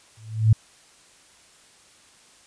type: tone with exponential growth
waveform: sine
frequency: 110 Hz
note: A2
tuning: in tune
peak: -9 dBFS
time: 0.17-0.53 s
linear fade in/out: 5 ms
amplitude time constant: 77 ms
effects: white hiss -54 dBFS RMS until 2.46 s + resampled to 22050 Hz